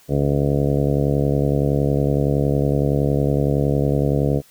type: harmonic tone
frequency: 70.8 Hz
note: C#2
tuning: 37 cents sharp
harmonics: 1 / 2 / 3 / 4 / 5 / 6 / 7 / 8 / 9 / 10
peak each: -26 / -19 / -27 / -24 / -31 / -25 / -25 / -32 / -30 / -37 dBFS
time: 0.08-4.42 s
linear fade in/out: 50 ms
effects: white hiss -52 dBFS RMS until 4.5 s